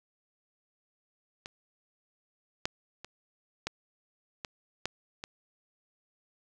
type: clicks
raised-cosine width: 0.2 ms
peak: -23 / -12 / -25 / -15 / -19 / -14 / -21 dBFS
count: 7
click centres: 1.459 / 2.655 / 3.046 / 3.67 / 4.448 / 4.856 / 5.239 s
effects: none